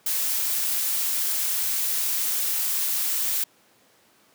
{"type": "noise", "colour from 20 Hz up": "blue", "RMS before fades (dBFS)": -25, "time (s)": [0.06, 3.44], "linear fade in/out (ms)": 5, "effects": ["pink hiss -59 dBFS RMS until 4.34 s", "high-pass 200 Hz 12 dB/octave"]}